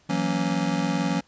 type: chord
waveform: square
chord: F# dominant seventh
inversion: third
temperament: just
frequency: 166.5 / 185 / 231.2 / 277.5 Hz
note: E3 / F#3 / A#3 / C#4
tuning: +18 / 0 / -14 / +2 cents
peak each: -29 / -28 / -31 / -29 dBFS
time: 0.09-1.21 s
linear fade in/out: 10 ms
effects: pink hiss -60 dBFS RMS until 1.27 s + resampled to 16000 Hz